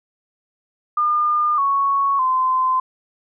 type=tone with pitch steps; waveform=sine; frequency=1209 / 1109 / 1032 Hz; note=D6 / C#6 / C6; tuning=+50 / 0 / -24 cents; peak=-15 dBFS; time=0.97-2.8 s; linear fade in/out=5 ms; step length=610 ms; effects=none